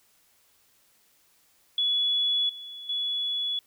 sine tone with level steps, 3400 Hz, G#7, 40 cents sharp, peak -22 / -38 / -26 dBFS, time 1.78-3.59 s, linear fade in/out 2 ms, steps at 2.49 / 2.89 s, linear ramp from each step 5 ms, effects white hiss -64 dBFS RMS until 3.66 s

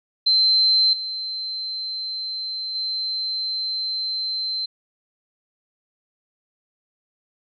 sine tone with level steps, 4100 Hz, C8, 36 cents flat, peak -14 / -26 / -23 dBFS, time 0.26-4.66 s, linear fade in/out 10 ms, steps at 0.93 / 2.75 s, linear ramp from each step 2 ms, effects none

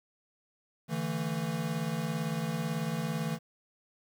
square chord, D suspended second, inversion none, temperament equal with one note detuned, 146.83 / 164.81 / 223.7 Hz, D3 / E3 / A3, 0 / 0 / +29 cents, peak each -38 / -34 / -37 dBFS, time 0.88-3.39 s, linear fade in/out 50 ms, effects 10-bit

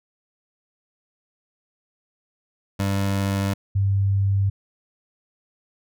25% pulse / sine tone pair in turn, 98.5 / 98.5 Hz, G2 / G2, +9 / +9 cents, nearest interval unison, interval 0 cents, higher neither, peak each -17 dBFS, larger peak neither, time 2.79-3.54 / 3.75-4.5 s, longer neither, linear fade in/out 10 ms, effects none

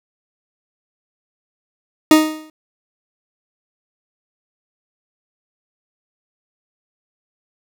40% pulse tone with exponential decay, 311.1 Hz, D#4, in tune, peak -3 dBFS, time 2.11-2.5 s, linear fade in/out 2 ms, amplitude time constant 84 ms, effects none

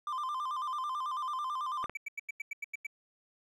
triangle tone with vibrato, 1111 Hz, C#6, 4 cents sharp, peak -31 dBFS, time 0.07-1.86 s, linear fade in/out 2 ms, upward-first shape square, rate 9.1 Hz, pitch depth 120 cents each way
clicks, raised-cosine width 0.5 ms, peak -25 dBFS, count 2, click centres 1.842 / 1.896 s
triangle tone bursts, 2300 Hz, D7, 37 cents flat, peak -33 dBFS, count 9, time 1.95-2.868 s, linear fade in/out 5 ms, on 22 ms, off 90 ms
effects none

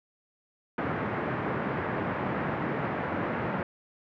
pink band-pass noise, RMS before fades -31 dBFS, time 0.78-3.63 s, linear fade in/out 2 ms, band 110 to 1900 Hz, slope 24 dB/octave, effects none

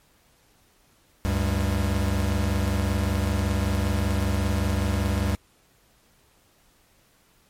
square tone cluster, 71.4 / 96.6 / 196.1 Hz, D2 / G2 / G3, -48 / -25 / +1 cents, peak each -26 / -26 / -30 dBFS, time 1.25-5.35 s, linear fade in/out 0 ms, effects pink hiss -61 dBFS RMS until 7.49 s + MP3 64 kbps

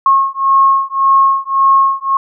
sine beating tone pair, 1085 / 1086.8 Hz, C#6 / C#6, -37 / -35 cents, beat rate 1.8 Hz, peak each -11 dBFS, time 0.06-2.17 s, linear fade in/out 2 ms, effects none

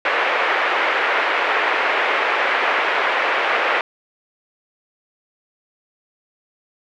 white band-pass noise, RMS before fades -19 dBFS, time 0.05-3.81 s, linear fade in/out 2 ms, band 410 to 2300 Hz, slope 24 dB/octave, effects none

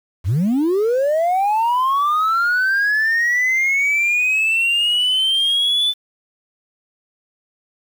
sine linear sweep, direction up, 74 to 3519 Hz, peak -12 dBFS, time 0.24-5.94 s, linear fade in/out 50 ms, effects tanh soft clip ceiling -13 dBFS + 7-bit

